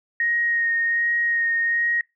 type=tone with vibrato; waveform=sine; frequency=1867 Hz; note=A#6; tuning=2 cents sharp; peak=-19 dBFS; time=0.2-2.01 s; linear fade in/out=2 ms; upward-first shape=sine; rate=1.3 Hz; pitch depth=15 cents each way; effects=noise-tail reverb RT60 0.2 s tail -24 dB re dry